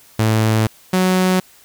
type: tone pair in turn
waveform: sawtooth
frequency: 110 / 185 Hz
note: A2 / F#3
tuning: 0 / 0 cents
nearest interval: major sixth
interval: 900 cents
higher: second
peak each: -9 dBFS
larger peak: neither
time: 0.19-0.67 / 0.93-1.4 s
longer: first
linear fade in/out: 5 ms
effects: white hiss -48 dBFS RMS until 1.64 s